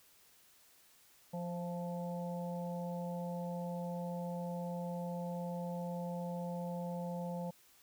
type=harmonic tone with a mistuned harmonic; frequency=174.6 Hz; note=F3; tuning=in tune; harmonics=1 / 3 / 4 / 5; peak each=-39 / -43 / -50 / -48 dBFS; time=1.33-7.51 s; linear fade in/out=10 ms; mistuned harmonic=4; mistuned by=-23 cents; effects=white hiss -65 dBFS RMS until 7.82 s